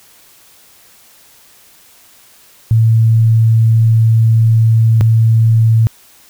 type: tone pair in turn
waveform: sine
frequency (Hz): 112.7 / 112.7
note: A2 / A2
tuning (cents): +42 / +42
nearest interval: unison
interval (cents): 0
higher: neither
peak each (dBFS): -6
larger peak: neither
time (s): 2.71-5.01 / 5.01-5.87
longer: first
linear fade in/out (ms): 0
effects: white hiss -45 dBFS RMS until 6.29 s